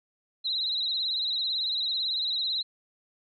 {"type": "tone with vibrato", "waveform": "sine", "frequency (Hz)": 3951, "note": "B7", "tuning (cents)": 0, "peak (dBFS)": -26, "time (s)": [0.44, 2.63], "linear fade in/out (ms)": 20, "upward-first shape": "sine", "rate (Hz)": 18, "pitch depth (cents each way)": 77, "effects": []}